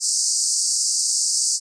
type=band-pass noise; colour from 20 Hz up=white; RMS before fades=-21 dBFS; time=0-1.6 s; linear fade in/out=50 ms; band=4600 to 9100 Hz; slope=96 dB/octave; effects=resampled to 22050 Hz